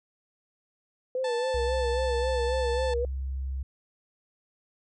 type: tone with vibrato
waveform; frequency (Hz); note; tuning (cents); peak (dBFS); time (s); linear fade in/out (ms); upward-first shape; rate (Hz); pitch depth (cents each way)
sine; 497.1; B4; +11; -26; 1.15-3.05; 2; sine; 3.7; 88
type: harmonic tone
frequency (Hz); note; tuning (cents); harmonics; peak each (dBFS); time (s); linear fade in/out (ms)
880; A5; 0; 1 / 2 / 3 / 4 / 5 / 6 / 7 / 8 / 9 / 10; -34 / -39 / -46 / -43 / -44 / -52 / -55 / -57 / -52 / -56; 1.24-2.94; 5
type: tone with pitch glide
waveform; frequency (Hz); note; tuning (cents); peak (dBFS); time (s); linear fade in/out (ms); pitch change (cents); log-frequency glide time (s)
sine; 64.1 to 66.51; C2 to C2; -35 to +29; -29; 1.54-3.63; 5; +64; 2.55-3.11
effects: none